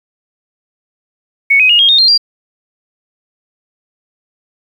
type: tone with pitch steps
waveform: sine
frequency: 2218 / 2519 / 2860 / 3247 / 3687 / 4187 / 4754 Hz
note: C#7 / D#7 / F7 / G#7 / A#7 / C8 / D8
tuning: 0 / +21 / +41 / -40 / -20 / 0 / +20 cents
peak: -5 dBFS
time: 1.5-2.179 s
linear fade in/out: 10 ms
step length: 97 ms
effects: 7-bit